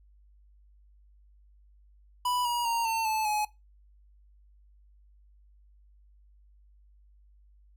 square tone with pitch steps, 987.8 / 957.5 / 928.1 / 899.6 / 871.9 / 845.2 Hz, B5 / A#5 / A#5 / A5 / A5 / G#5, 0 / +46 / -8 / +38 / -16 / +30 cents, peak -27 dBFS, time 2.25-3.45 s, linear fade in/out 5 ms, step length 200 ms, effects noise-tail reverb RT60 0.2 s tail -19 dB re dry + added 50 Hz sine -56 dBFS peak until 7.76 s

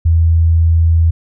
sine tone, 82.41 Hz, E2, in tune, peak -7 dBFS, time 0.05-1.11 s, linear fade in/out 10 ms, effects none

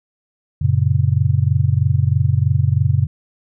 sine chord, F# major, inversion none, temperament just, 92.5 / 115.62 / 138.75 Hz, F#2 / A#2 / C#3, 0 / -14 / +2 cents, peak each -17 dBFS, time 0.61-3.07 s, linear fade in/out 10 ms, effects none

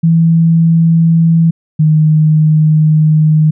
sine tone pair in turn, 164.81 / 154.93 Hz, E3 / D#3, 0 / -7 cents, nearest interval minor second, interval 107 cents, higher first, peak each -5 dBFS, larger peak neither, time 0.03-1.51 / 1.79-3.51 s, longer second, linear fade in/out 10 ms, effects none

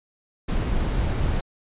brown noise, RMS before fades -23 dBFS, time 0.48-1.41 s, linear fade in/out 10 ms, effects resampled to 8000 Hz

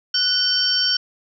sine tone cluster, 1481 / 3082 / 4596 / 5480 Hz, F#6 / G7 / D8 / F8, +1 / -30 / -38 / -34 cents, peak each -27 / -23 / -23 / -19 dBFS, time 0.14-0.97 s, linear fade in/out 5 ms, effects none

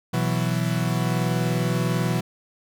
40% pulse chord, B suspended fourth, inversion none, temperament equal, 123.47 / 164.81 / 185 Hz, B2 / E3 / F#3, 0 / 0 / 0 cents, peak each -24 / -24 / -27 dBFS, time 0.13-2.21 s, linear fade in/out 10 ms, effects none

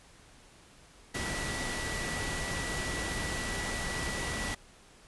sine tone in noise, 1950 Hz, B6, 23 cents flat, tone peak -38 dBFS, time 1.14-4.55 s, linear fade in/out 10 ms, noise pink, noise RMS -35 dBFS, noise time 1.14-4.55 s, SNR -6 dB, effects pink hiss -57 dBFS RMS until 5.07 s + resampled to 24000 Hz

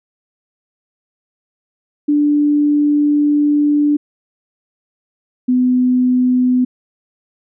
sine tone pair in turn, 293.7 / 251.5 Hz, D4 / B3, 0 / +32 cents, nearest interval minor third, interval 268 cents, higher first, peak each -10 dBFS, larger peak neither, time 2.08-3.97 / 5.48-6.65 s, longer first, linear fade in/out 10 ms, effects none

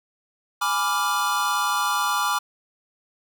square chord, G# diminished seventh, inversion none, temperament equal, 830.6 / 987.8 / 1174.7 / 1396.9 Hz, G#5 / B5 / D6 / F6, 0 / 0 / 0 / 0 cents, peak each -30 / -28 / -25 / -28 dBFS, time 0.61-2.39 s, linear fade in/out 10 ms, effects none

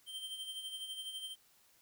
square tone with tremolo, 3136 Hz, G7, in tune, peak -40 dBFS, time 0.06-1.36 s, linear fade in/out 50 ms, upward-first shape sine, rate 12 Hz, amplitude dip 55%, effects white hiss -68 dBFS RMS until 1.81 s

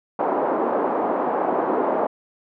white band-pass noise, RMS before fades -22 dBFS, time 0.19-2.07 s, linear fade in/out 5 ms, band 260 to 910 Hz, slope 24 dB/octave, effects none

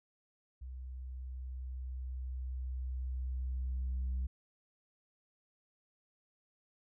sine tone with level ramp, 63.9 Hz, C2, 40 cents flat, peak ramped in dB -42 to -30 dBFS, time 0.61-4.27 s, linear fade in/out 10 ms, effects tanh soft clip ceiling -31 dBFS

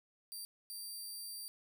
15% pulse tone bursts at uneven times, 4699 Hz, D8, in tune, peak -37 dBFS, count 2, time 0.32-0.45 / 0.7-1.48 s, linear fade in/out 0 ms, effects none

